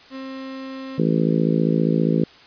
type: tone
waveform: 35% pulse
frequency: 265.5 Hz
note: C4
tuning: 25 cents sharp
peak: -29 dBFS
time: 0.1-1.01 s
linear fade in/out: 50 ms
type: harmonic tone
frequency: 55 Hz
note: A1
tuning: in tune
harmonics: 3 / 4 / 5 / 6 / 7 / 8 / 9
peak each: -20 / -22 / -24 / -26 / -27 / -28 / -29 dBFS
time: 0.98-2.24 s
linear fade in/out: 5 ms
effects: white hiss -47 dBFS RMS until 2.46 s + resampled to 11025 Hz